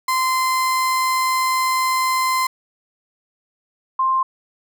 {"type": "tone pair in turn", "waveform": ["35% pulse", "sine"], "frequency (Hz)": [1036, 1051.7], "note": ["C6", "C6"], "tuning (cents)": [-17, 9], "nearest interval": "unison", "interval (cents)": 26, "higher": "second", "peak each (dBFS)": -15, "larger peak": "neither", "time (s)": [[0.08, 2.47], [3.99, 4.23]], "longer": "first", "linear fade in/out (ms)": 5, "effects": []}